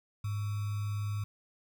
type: tone with sample-and-hold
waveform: sine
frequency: 103.3 Hz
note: G#2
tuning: 9 cents flat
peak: -31 dBFS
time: 0.24-1.24 s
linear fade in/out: 5 ms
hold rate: 1225 Hz
effects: none